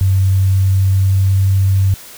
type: tone with pitch glide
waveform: sine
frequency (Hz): 95.6 to 96.54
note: G2 to G2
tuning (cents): -43 to -26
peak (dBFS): -9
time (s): 0.01-1.94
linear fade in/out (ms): 0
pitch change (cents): +17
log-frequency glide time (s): 0.31-1.45
effects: white hiss -36 dBFS RMS until 2.17 s